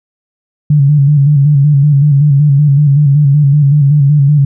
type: tone with vibrato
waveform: sine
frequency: 143.8 Hz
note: D3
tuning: 36 cents flat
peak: -4 dBFS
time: 0.7-4.45 s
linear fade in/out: 5 ms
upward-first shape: square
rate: 5.3 Hz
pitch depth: 60 cents each way
effects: none